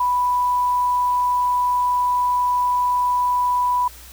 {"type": "tone", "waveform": "sine", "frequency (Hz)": 987.8, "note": "B5", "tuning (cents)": 0, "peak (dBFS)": -16, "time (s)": [0, 3.88], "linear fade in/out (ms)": 5, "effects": ["added 60 Hz sine -43 dBFS peak until 4.12 s", "white hiss -43 dBFS RMS until 4.12 s"]}